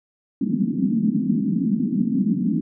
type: band-pass noise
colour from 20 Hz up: pink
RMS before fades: -21 dBFS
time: 0.41-2.61 s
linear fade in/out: 5 ms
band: 180 to 270 Hz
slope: 48 dB/octave
effects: none